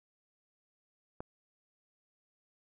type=click; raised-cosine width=1 ms; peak=-26 dBFS; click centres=1.205 s; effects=none